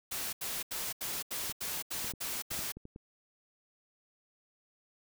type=noise bursts; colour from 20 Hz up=white; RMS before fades=-37 dBFS; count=9; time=0.11-2.722 s; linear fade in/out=10 ms; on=220 ms; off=79 ms
type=clicks; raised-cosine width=3 ms; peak=-33 dBFS; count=8; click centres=1.497 / 2.045 / 2.137 / 2.516 / 2.591 / 2.77 / 2.854 / 2.961 s
effects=none